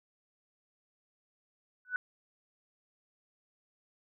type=tone with exponential growth; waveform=sine; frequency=1490 Hz; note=F#6; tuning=12 cents sharp; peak=-25 dBFS; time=1.85-1.96 s; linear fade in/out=1 ms; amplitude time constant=23 ms; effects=none